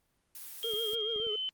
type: noise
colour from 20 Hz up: blue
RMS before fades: -45 dBFS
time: 0.35-0.95 s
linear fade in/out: 2 ms
type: tone with pitch glide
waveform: sine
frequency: 3225 to 3053 Hz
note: G7 to G7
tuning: +48 to -46 cents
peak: -32 dBFS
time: 0.63-1.49 s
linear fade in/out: 0 ms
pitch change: -94 cents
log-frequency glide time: 1.16-1.31 s
type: tone with vibrato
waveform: triangle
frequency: 440 Hz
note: A4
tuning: in tune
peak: -33 dBFS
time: 0.64-1.36 s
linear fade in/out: 5 ms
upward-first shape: triangle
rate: 7 Hz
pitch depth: 120 cents each way
type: clicks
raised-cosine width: 2 ms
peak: -37 dBFS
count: 5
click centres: 0.737 / 0.934 / 1.161 / 1.2 / 1.268 s
effects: pink hiss -75 dBFS RMS until 1.53 s + Opus 24 kbps